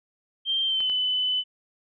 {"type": "tone with pitch glide", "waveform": "sine", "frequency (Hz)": [3161, 3011], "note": ["G7", "F#7"], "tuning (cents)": [14, 30], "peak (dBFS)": -22, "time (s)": [0.45, 1.44], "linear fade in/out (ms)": 50, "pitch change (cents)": -84, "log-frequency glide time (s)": [0.64, 0.91]}
{"type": "clicks", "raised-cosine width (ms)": 0.3, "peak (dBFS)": -24, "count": 2, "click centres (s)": [0.805, 0.898]}
{"effects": []}